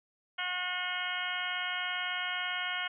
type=harmonic tone with a mistuned harmonic; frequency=361.8 Hz; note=F#4; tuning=39 cents flat; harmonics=2 / 3 / 4 / 5 / 6 / 7 / 8 / 9; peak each=-42 / -43 / -37 / -42 / -38 / -47 / -39 / -41 dBFS; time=0.38-2.88 s; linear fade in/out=10 ms; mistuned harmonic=9; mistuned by=-43 cents; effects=none